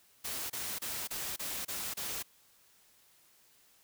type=noise bursts; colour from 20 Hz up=white; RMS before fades=-38 dBFS; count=7; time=0.24-2.228 s; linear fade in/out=10 ms; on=260 ms; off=28 ms; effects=white hiss -65 dBFS RMS until 3.83 s